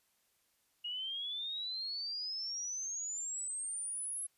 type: exponential sweep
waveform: sine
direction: up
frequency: 2866 to 11010 Hz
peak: -37 dBFS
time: 0.84-4.27 s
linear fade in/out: 10 ms
effects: white hiss -75 dBFS RMS until 4.37 s + resampled to 32000 Hz